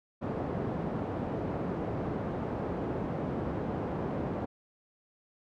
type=band-pass noise; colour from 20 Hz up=pink; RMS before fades=-34 dBFS; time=0.21-4.46 s; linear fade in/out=20 ms; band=110 to 710 Hz; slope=12 dB/octave; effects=none